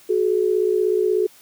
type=tone pair together; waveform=sine; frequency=370.1 / 426.6 Hz; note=F#4 / G#4; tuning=0 / +46 cents; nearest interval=major second; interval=246 cents; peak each=-19 dBFS; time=0.09-1.27 s; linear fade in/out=10 ms; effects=white hiss -50 dBFS RMS until 1.41 s + high-pass 100 Hz 12 dB/octave